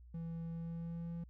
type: tone with pitch glide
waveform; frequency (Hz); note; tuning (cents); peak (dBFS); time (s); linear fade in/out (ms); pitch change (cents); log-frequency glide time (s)
triangle; 165.8 to 168.99; E3 to E3; +10 to +43; -38; 0.14-1.24; 5; +33; 0.5-1.13
effects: added 60 Hz sine -54 dBFS peak until 1.29 s